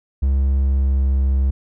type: tone with pitch glide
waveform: triangle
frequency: 67.7 to 66.96 Hz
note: C#2 to C2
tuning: -40 to +41 cents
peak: -12 dBFS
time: 0.22-1.51 s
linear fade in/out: 10 ms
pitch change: -19 cents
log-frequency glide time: 0.58-1.15 s
effects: none